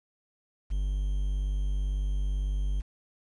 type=tone with quantisation; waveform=triangle; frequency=49 Hz; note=G1; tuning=in tune; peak=-24 dBFS; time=0.7-2.82 s; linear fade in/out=20 ms; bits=9; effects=resampled to 22050 Hz